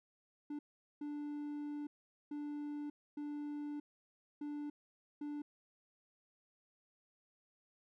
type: tone bursts at uneven times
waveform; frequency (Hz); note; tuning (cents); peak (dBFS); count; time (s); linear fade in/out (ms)
triangle; 293.7; D4; 0; -38; 6; 0.5-0.59 / 1.01-1.87 / 2.31-2.9 / 3.17-3.8 / 4.41-4.7 / 5.21-5.42; 5
effects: none